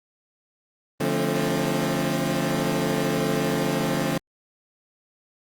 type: chord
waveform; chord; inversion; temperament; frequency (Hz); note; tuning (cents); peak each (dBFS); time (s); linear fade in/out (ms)
20% pulse; D minor seventh; none; equal with one note detuned; 146.83 / 174.61 / 220 / 268.4; D3 / F3 / A3 / C4; 0 / 0 / 0 / +44; -23; 1-4.18; 5
effects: Opus 32 kbps